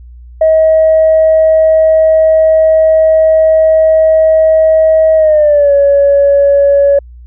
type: tone with pitch glide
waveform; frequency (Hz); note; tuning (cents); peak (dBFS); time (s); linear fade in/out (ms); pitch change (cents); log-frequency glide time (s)
sine; 636 to 563.3; D#5 to C#5; +38 to +28; -3; 0.41-6.99; 5; -210; 5.16-5.73
effects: tanh soft clip ceiling 0 dBFS + added 60 Hz sine -30 dBFS peak until 7.26 s